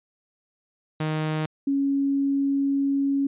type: tone pair in turn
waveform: sawtooth / sine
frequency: 155.56 / 277.2 Hz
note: D#3 / C#4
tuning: 0 / 0 cents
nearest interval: minor seventh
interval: 1000 cents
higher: second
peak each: -20 dBFS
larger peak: neither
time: 1-1.46 / 1.67-3.27 s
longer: second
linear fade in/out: 5 ms
effects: resampled to 8000 Hz